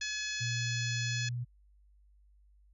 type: harmonic tone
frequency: 850 Hz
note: G#5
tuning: 40 cents sharp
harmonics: 2 / 3 / 4 / 5 / 6 / 7 / 8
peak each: -39 / -41 / -42 / -43 / -44 / -44 / -45 dBFS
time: 0.01-1.29 s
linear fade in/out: 5 ms
type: tone with pitch glide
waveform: sine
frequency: 119.2 to 121.85 Hz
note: A#2 to B2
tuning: +39 to -23 cents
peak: -33 dBFS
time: 0.4-1.45 s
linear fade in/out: 20 ms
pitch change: +38 cents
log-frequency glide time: 1.02-1.33 s
effects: added 50 Hz sine -60 dBFS peak until 2.73 s